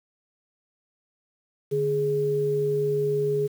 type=tone pair together; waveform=sine; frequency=146.83 / 416.7 Hz; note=D3 / G#4; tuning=0 / +6 cents; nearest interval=octave + tritone; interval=1806 cents; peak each=-29 / -22 dBFS; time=1.71-3.48 s; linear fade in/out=20 ms; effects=8-bit